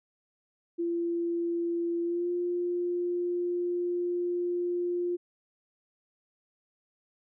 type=tone with pitch glide; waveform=sine; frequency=341 to 351.8 Hz; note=F4 to F4; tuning=-41 to +13 cents; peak=-27 dBFS; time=0.78-5.17 s; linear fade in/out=20 ms; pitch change=+54 cents; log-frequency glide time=2.03-2.3 s; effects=none